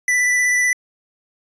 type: tone with vibrato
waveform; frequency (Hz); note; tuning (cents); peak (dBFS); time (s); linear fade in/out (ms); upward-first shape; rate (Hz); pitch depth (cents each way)
square; 1981; B6; +5; -15; 0.08-0.73; 2; square; 16; 11
effects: resampled to 22050 Hz